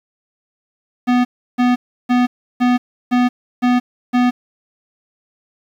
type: tone bursts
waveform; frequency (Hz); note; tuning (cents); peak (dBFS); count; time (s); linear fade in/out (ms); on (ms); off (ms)
square; 246.9; B3; 0; -12; 7; 1.07-4.31; 20; 180; 330
effects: low-pass 3000 Hz 12 dB/octave + 7-bit